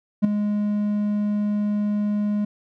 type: tone with ADSR envelope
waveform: triangle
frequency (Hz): 207.7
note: G#3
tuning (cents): 0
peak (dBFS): -8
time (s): 0.22-2.45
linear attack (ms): 26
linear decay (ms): 6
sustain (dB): -10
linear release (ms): 6
effects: none